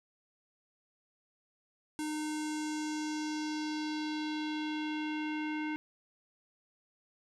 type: tone with low-pass filter sweep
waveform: square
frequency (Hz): 305.7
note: D#4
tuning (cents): -30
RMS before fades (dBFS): -36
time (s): 1.99-5.76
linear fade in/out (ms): 0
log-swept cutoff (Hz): 9500 to 2300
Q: 2.3
effects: none